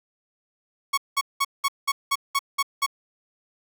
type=tone bursts; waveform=sawtooth; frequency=1108.7 Hz; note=C#6; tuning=in tune; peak=-16 dBFS; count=9; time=0.93-2.864 s; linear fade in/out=10 ms; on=46 ms; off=190 ms; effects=none